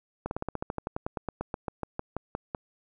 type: slowing click train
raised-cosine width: 1 ms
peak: -17 dBFS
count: 22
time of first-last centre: 0.26-2.548 s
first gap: 51 ms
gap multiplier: 1.07
effects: none